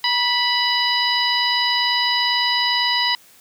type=harmonic tone with a mistuned harmonic; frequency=987.8 Hz; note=B5; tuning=in tune; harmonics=1 / 2 / 3 / 4 / 5; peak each=-23 / -23 / -23 / -23 / -23 dBFS; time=0.04-3.15 s; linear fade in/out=2 ms; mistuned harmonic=1; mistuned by=-42 cents; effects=white hiss -50 dBFS RMS until 3.4 s + high-pass 80 Hz 12 dB/octave